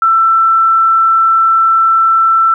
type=tone; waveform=sine; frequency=1335 Hz; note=E6; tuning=22 cents sharp; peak=-6 dBFS; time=0.02-2.54 s; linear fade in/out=2 ms; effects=8-bit